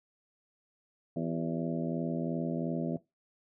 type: harmonic tone with a mistuned harmonic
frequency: 82.9 Hz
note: E2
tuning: 10 cents sharp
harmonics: 2 / 3 / 4 / 5 / 6 / 7 / 8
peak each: -35 / -35 / -39 / -43 / -44 / -41 / -41 dBFS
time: 1.16-2.97 s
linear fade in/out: 5 ms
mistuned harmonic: 5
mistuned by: -83 cents
effects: noise-tail reverb RT60 0.2 s tail -18 dB re dry